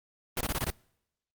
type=noise bursts; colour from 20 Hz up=pink; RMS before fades=-30 dBFS; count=6; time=0.37-0.703 s; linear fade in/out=2 ms; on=38 ms; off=21 ms; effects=noise-tail reverb RT60 0.8 s tail -26 dB re dry + Opus 32 kbps